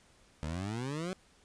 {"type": "exponential sweep", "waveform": "20% pulse", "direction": "up", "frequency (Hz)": [73.42, 192], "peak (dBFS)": -30, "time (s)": [0.43, 1.13], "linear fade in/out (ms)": 0, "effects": ["pink hiss -64 dBFS RMS until 1.44 s", "resampled to 22050 Hz"]}